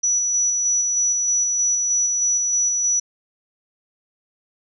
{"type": "tone with tremolo", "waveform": "sine", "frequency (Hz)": 5900, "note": "F#8", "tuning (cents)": -6, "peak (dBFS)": -16, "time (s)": [0.03, 3], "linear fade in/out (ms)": 10, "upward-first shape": "square", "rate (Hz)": 3.2, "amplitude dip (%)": 25, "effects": []}